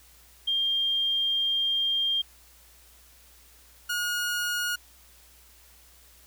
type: tone pair in turn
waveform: sine / sawtooth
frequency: 3200 / 1439.5 Hz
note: G7 / F#6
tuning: +35 / -48 cents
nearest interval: octave + major second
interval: 1383 cents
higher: first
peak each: -23 dBFS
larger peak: neither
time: 0.47-2.22 / 3.89-4.76 s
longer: first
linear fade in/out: 10 ms
effects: added 60 Hz sine -58 dBFS peak until 6.26 s + white hiss -56 dBFS RMS until 6.26 s